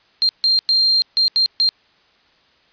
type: tone bursts at uneven times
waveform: sine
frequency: 4184 Hz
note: C8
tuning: 1 cent flat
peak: -12 dBFS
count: 6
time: 0.22-0.29 / 0.44-0.59 / 0.69-1.02 / 1.17-1.28 / 1.36-1.46 / 1.6-1.69 s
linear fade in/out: 0 ms
effects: white hiss -56 dBFS RMS until 2.72 s + resampled to 11025 Hz